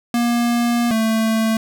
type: tone pair in turn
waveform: square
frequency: 237.5 / 222.3 Hz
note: A#3 / A3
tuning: +33 / +18 cents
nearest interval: minor second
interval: 115 cents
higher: first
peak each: -16 dBFS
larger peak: neither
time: 0.14-0.91 / 0.91-1.57 s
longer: first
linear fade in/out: 2 ms
effects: none